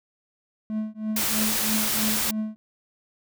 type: tone with tremolo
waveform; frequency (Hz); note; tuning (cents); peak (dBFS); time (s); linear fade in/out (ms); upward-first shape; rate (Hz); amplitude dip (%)
triangle; 216.3; A3; -29; -21; 0.7-2.56; 0; triangle; 3.1; 100
type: noise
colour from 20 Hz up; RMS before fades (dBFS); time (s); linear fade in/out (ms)
white; -25; 1.16-2.31; 5
effects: none